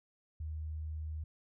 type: tone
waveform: sine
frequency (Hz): 77.78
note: D#2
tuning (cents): 0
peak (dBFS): -37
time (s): 0.4-1.24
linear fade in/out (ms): 5
effects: none